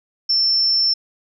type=tone; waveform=sine; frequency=5370 Hz; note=E8; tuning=31 cents sharp; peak=-14 dBFS; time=0.29-0.94 s; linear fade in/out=10 ms; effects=none